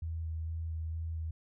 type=tone with vibrato; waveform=sine; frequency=81 Hz; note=E2; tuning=30 cents flat; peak=-34 dBFS; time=0.02-1.31 s; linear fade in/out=5 ms; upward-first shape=square; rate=2.2 Hz; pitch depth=13 cents each way; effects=none